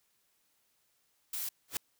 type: noise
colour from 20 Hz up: blue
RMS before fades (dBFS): -37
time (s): 1.33-1.49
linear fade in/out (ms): 5
type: noise with exponential growth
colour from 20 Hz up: white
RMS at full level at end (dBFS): -29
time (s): 1.68-1.77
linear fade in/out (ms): 2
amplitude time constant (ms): 19
effects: white hiss -74 dBFS RMS until 1.99 s